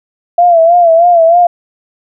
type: tone with vibrato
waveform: sine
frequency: 680 Hz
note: F5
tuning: 46 cents flat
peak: -3 dBFS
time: 0.38-1.47 s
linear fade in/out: 5 ms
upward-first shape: sine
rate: 3.2 Hz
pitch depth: 74 cents each way
effects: none